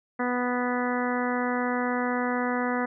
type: harmonic tone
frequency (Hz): 246.9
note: B3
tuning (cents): 0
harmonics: 1 / 2 / 3 / 4 / 5 / 6 / 7 / 8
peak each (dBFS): -28 / -31 / -33 / -34 / -35 / -36 / -36 / -37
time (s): 0.19-2.86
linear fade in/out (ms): 10
effects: none